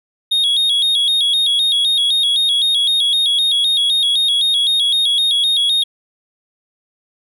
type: tone with vibrato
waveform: triangle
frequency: 3520 Hz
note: A7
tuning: in tune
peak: -11 dBFS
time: 0.31-5.84 s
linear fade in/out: 10 ms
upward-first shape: square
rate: 3.9 Hz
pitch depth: 90 cents each way
effects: none